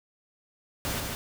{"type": "noise with echo", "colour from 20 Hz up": "pink", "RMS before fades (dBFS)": -31, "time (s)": [0.85, 1], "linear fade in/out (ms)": 0, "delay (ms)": 150, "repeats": 1, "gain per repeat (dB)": -3, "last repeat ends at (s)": 1.15, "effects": []}